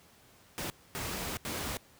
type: noise bursts at uneven times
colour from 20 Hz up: pink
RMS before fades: -36 dBFS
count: 3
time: 0.58-0.7 / 0.95-1.37 / 1.45-1.77 s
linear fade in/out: 0 ms
effects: pink hiss -60 dBFS RMS until 1.99 s + high-pass 60 Hz 12 dB/octave